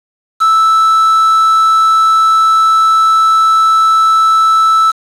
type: tone with quantisation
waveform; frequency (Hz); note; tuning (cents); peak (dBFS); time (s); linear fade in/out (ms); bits
triangle; 1316; E6; -3; -4; 0.4-4.92; 20; 4
effects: low-pass 9000 Hz 12 dB/octave